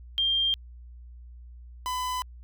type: tone pair in turn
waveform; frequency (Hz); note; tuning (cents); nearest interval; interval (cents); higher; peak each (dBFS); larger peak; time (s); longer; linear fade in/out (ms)
sine / 45% pulse; 3190 / 1004.8; G7 / B5; +30 / +30; octave + minor sixth; 2000; first; -22 / -28; first; 0.18-0.54 / 1.86-2.22; neither; 0
effects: added 60 Hz sine -43 dBFS peak until 2.43 s